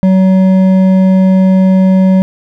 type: tone with hard clipping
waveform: triangle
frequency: 188.4 Hz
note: F#3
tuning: 32 cents sharp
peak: -6 dBFS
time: 0.03-2.22 s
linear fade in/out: 0 ms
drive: 11 dB
effects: none